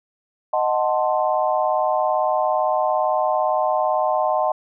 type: chord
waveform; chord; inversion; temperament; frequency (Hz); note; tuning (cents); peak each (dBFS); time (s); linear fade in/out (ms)
sine; D# diminished seventh; none; equal; 622.3 / 740 / 880 / 1046.5; D#5 / F#5 / A5 / C6; 0 / 0 / 0 / 0; -21 / -22 / -24 / -25; 0.53-4.52; 5
effects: none